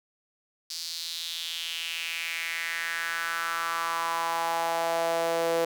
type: tone with high-pass filter sweep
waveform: sawtooth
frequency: 166.7 Hz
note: E3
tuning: 20 cents sharp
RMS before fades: -30 dBFS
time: 0.7-5.65 s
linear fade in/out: 5 ms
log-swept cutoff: 4800 to 500 Hz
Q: 3.8
effects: none